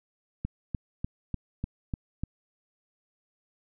click train, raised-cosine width 5 ms, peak -18 dBFS, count 7, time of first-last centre 0.45-2.236 s, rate 3.36 Hz, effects none

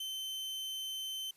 40% pulse tone, 3080 Hz, G7, 31 cents flat, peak -37 dBFS, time 0-1.31 s, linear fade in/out 5 ms, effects white hiss -67 dBFS RMS until 1.36 s + resampled to 32000 Hz

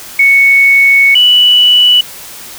sine tone pair in turn, 2217 / 2959 Hz, C#7 / F#7, 0 / -1 cents, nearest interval perfect fourth, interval 499 cents, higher second, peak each -3 dBFS, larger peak neither, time 0.19-1.15 / 1.15-2.01 s, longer first, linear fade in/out 5 ms, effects white hiss -29 dBFS RMS until 2.58 s

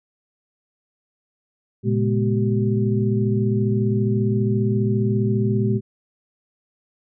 sine tone cluster, 115.4 / 135.5 / 207.8 / 242.6 / 383.6 Hz, A#2 / C#3 / G#3 / B3 / G4, -17 / -39 / +1 / -31 / -37 cents, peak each -20 / -29 / -22 / -29 / -25 dBFS, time 1.83-5.81 s, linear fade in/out 50 ms, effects none

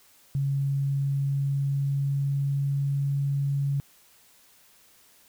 sine tone with pitch glide, 138.59 to 140.04 Hz, C#3 to C#3, 0 to +18 cents, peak -23 dBFS, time 0.35-3.8 s, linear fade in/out 0 ms, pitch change +18 cents, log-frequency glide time 0.55-3.19 s, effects white hiss -58 dBFS RMS until 5.28 s

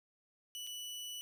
sawtooth tone with dropouts, 2960 Hz, F#7, in tune, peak -39 dBFS, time 0.55-1.21 s, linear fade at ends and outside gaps 0 ms, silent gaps 0.667-0.672 s, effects none

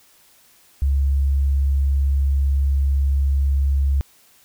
sine tone, 69 Hz, C#2, 7 cents flat, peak -15 dBFS, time 0.82-4.01 s, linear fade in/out 0 ms, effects white hiss -54 dBFS RMS until 4.44 s

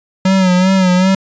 square tone with vibrato, 186 Hz, F#3, 9 cents sharp, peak -9 dBFS, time 0.25-1.15 s, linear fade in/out 5 ms, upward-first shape sine, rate 2.6 Hz, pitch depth 57 cents each way, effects resampled to 16000 Hz

